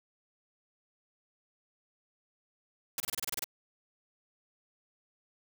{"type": "noise bursts", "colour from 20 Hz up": "white", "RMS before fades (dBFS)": -34, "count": 10, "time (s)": [2.98, 3.442], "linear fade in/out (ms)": 2, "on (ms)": 21, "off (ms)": 28, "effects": []}